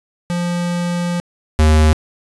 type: tone pair in turn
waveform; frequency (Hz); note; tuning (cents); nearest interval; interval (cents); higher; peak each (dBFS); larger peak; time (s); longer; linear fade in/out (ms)
square; 174.61 / 77.51; F3 / D#2; 0 / -6; octave + major second; 1406; first; -18 / -9; second; 0.3-1.2 / 1.59-1.93; first; 0
effects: resampled to 24000 Hz + 8-bit